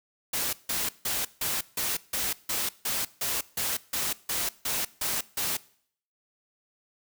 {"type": "noise bursts", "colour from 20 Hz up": "white", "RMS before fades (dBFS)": -29, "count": 15, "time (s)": [0.33, 5.57], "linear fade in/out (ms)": 5, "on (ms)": 200, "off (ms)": 160, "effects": ["noise-tail reverb RT60 0.6 s tail -21 dB re dry"]}